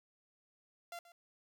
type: tone with echo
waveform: sawtooth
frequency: 689 Hz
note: F5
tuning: 24 cents flat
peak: -40 dBFS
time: 0.92-0.99 s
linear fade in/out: 2 ms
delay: 130 ms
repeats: 1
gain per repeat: -15 dB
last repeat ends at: 1.12 s
effects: none